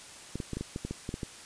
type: clicks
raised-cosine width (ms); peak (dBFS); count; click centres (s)
3; -21; 11; 0.356 / 0.402 / 0.533 / 0.57 / 0.61 / 0.761 / 0.85 / 0.91 / 1.091 / 1.141 / 1.232
effects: white hiss -48 dBFS RMS until 1.45 s + resampled to 22050 Hz